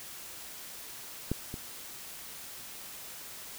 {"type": "clicks", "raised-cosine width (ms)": 3, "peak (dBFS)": [-16, -25], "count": 2, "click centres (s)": [1.316, 1.541], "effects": ["white hiss -45 dBFS RMS until 3.58 s"]}